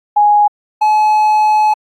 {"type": "tone pair in turn", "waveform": ["sine", "triangle"], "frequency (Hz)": [830.6, 854], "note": ["G#5", "G#5"], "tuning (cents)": [0, 48], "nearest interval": "unison", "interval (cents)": 48, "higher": "second", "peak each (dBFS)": -6, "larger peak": "neither", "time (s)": [[0.16, 0.48], [0.81, 1.74]], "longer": "second", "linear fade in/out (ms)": 10, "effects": ["AAC 64 kbps"]}